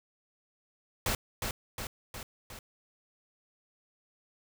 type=noise with echo; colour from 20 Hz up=pink; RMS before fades=-30 dBFS; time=1.06-1.15 s; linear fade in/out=2 ms; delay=360 ms; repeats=4; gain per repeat=-4 dB; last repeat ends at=2.59 s; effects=none